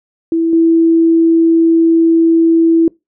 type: tone with level steps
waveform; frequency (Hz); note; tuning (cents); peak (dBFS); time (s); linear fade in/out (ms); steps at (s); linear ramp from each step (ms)
sine; 329.6; E4; 0; -10 / -6; 0.32-2.88; 2; 0.53; 2
effects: noise-tail reverb RT60 0.2 s tail -24 dB re dry